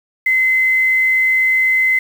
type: tone with quantisation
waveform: sine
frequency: 2052 Hz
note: C7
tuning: 34 cents flat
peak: -11 dBFS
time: 0.26-1.99 s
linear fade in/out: 5 ms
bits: 6
effects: none